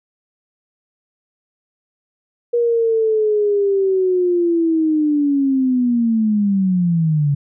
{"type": "linear sweep", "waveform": "sine", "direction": "down", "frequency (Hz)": [478.7, 139.8], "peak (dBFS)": -13, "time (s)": [2.53, 7.35], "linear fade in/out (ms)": 10, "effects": []}